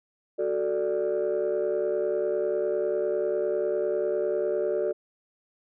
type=chord; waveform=sine; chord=D major; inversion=first; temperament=equal; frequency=370 / 440 / 587.3 Hz; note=F#4 / A4 / D5; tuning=0 / 0 / 0 cents; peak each=-27 dBFS; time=0.38-4.93 s; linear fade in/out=20 ms; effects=tanh soft clip ceiling -19 dBFS